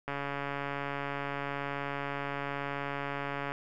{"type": "click train", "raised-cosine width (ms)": 0.5, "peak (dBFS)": -20, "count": 486, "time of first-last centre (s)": [0.08, 3.52], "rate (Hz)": 141, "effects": []}